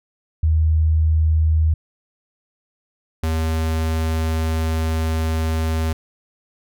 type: tone pair in turn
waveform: sine / square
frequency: 79 / 80.24 Hz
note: D#2 / E2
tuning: +27 / -46 cents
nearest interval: unison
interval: 27 cents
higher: second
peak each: -13 / -19 dBFS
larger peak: first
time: 0.43-1.74 / 3.23-5.93 s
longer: second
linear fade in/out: 5 ms
effects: none